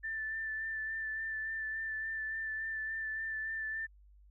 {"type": "tone with vibrato", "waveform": "sine", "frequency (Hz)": 1769, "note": "A6", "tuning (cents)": 9, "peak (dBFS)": -35, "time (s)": [0.03, 3.87], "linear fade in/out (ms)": 20, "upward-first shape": "sine", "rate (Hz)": 3.5, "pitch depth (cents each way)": 19, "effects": ["added 50 Hz sine -57 dBFS peak until 4.3 s"]}